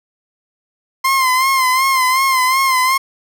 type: tone with vibrato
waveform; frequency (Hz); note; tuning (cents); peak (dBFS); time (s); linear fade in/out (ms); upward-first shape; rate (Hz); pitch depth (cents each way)
30% pulse; 1046.5; C6; 0; -9; 1.04-2.98; 10; sine; 2.7; 57
effects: none